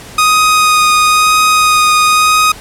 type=tone with vibrato; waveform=sawtooth; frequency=1244.5 Hz; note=D#6; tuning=in tune; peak=-3 dBFS; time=0.18-2.52 s; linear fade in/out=5 ms; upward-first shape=sine; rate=1 Hz; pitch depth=11 cents each way; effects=pink hiss -32 dBFS RMS until 2.6 s + low-pass 12000 Hz 12 dB/octave